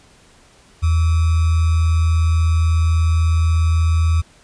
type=tone with sample-and-hold; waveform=sine; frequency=81.8 Hz; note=E2; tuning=13 cents flat; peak=-12 dBFS; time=0.82-4.22 s; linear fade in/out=20 ms; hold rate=1225 Hz; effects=pink hiss -50 dBFS RMS until 4.43 s + resampled to 22050 Hz